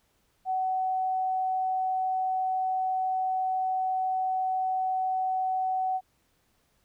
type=tone; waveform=sine; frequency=751 Hz; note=F#5; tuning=26 cents sharp; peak=-25 dBFS; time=0.45-6.01 s; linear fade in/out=50 ms; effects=pink hiss -70 dBFS RMS until 6.84 s